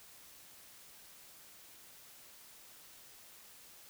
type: silence
effects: white hiss -57 dBFS RMS until 3.89 s